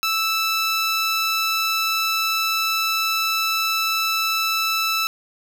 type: tone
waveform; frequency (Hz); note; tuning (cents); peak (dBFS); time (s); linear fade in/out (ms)
15% pulse; 1318.5; E6; 0; -13; 0.03-5.07; 0
effects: none

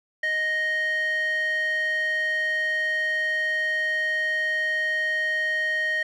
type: tone with band-pass filter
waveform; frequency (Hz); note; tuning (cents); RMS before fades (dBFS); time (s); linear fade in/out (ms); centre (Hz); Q
square; 622.3; D#5; 0; -25; 0.23-6.03; 5; 2000; 4.8
effects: none

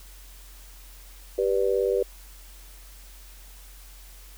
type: chord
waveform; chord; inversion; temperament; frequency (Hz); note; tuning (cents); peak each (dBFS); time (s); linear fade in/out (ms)
sine; G major; none; just; 392 / 490 / 588; G4 / B4 / D5; 0 / -14 / +2; -24 / -24 / -30; 1.38-2.03; 5
effects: added 45 Hz sine -45 dBFS peak until 4.37 s + white hiss -51 dBFS RMS until 4.37 s

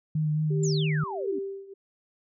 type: tone with vibrato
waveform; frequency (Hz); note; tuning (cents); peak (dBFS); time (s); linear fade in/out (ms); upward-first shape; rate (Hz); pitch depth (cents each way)
sine; 153.4; D#3; -24; -23; 0.15-1.04; 5; sine; 4.6; 22
type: tone with tremolo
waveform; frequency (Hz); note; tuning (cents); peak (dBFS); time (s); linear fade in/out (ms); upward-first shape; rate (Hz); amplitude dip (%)
sine; 392; G4; 0; -27; 0.5-1.74; 10; triangle; 1.5; 90
type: exponential sweep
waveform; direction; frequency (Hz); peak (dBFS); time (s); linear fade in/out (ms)
sine; down; 7459 to 255.7; -32; 0.63-1.39; 5
effects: none

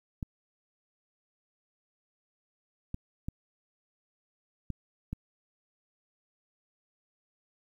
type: clicks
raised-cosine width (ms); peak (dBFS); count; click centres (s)
5; -22; 5; 0.228 / 2.944 / 3.285 / 4.703 / 5.13
effects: 10-bit

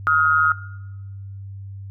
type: tone pair together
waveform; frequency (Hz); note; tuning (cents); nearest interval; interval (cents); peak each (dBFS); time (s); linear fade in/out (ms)
sine; 1265 / 1419.4; D#6 / F6; +28 / +28; major second; 200; -17; 0.07-0.52; 0
effects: noise-tail reverb RT60 1.0 s tail -17 dB re dry + added 98 Hz sine -32 dBFS peak until 1.9 s

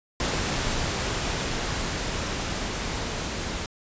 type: noise with level ramp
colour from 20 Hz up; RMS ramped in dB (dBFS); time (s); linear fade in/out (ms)
pink; -26 to -31; 0.2-3.66; 2
effects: resampled to 16000 Hz

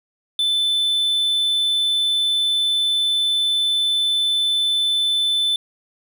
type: tone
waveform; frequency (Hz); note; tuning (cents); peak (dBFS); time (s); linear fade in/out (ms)
triangle; 3520; A7; 0; -15; 0.39-5.56; 2
effects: none

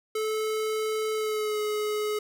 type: tone with pitch glide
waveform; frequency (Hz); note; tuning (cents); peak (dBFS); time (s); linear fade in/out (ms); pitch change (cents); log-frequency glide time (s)
square; 434.5 to 422.9; A4 to G#4; -22 to +31; -27; 0.15-2.19; 5; -47; 1.14-1.6
effects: none

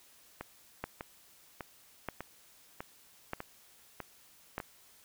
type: two click trains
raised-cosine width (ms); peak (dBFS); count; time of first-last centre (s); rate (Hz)
0.5; -24 / -20; 8 / 4; 0.41-4.602 / 0.84-4.581; 1.67 / 0.802
effects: white hiss -61 dBFS RMS until 5.04 s

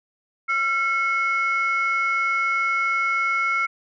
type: tone pair together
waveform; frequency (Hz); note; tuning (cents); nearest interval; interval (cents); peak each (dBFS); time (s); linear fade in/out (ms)
sine; 1362 / 2185; F6 / C#7; -44 / -26; minor sixth; 818; -21; 0.48-3.67; 20
effects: tanh soft clip ceiling -14 dBFS

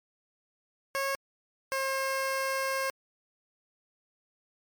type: tone pair in turn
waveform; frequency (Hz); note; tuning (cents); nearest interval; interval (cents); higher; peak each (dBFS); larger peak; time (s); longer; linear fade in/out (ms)
15% pulse; 546 / 535.4; C#5 / C5; -26 / +40; unison; 34; first; -22; neither; 0.95-1.15 / 1.72-2.9; second; 0
effects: MP3 96 kbps

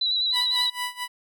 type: tone with vibrato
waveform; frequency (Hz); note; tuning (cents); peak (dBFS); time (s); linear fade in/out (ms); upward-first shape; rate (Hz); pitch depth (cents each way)
sine; 3942; B7; -4; -21; 0.01-0.7; 5; square; 10; 26
type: tone with tremolo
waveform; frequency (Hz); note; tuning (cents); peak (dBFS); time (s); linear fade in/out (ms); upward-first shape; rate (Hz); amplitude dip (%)
15% pulse; 987.8; B5; 0; -19; 0.32-1.08; 50; sine; 4.4; 90
effects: none

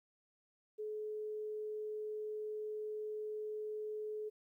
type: tone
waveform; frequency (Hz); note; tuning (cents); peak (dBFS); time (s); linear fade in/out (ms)
sine; 427.2; G#4; +49; -39; 0.78-4.3; 20
effects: 13-bit

